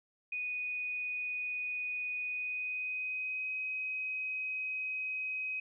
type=tone with pitch glide; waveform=sine; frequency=2481 to 2526 Hz; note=D#7 to D#7; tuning=-6 to +26 cents; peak=-34 dBFS; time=0.32-5.6 s; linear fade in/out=5 ms; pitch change=+32 cents; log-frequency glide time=2.22-3.52 s; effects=none